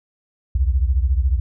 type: beating tone pair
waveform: sine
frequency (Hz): 61.74 / 75.74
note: B1 / D#2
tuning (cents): 0 / -46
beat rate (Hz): 14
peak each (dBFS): -16 / -20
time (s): 0.55-1.4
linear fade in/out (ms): 5
effects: none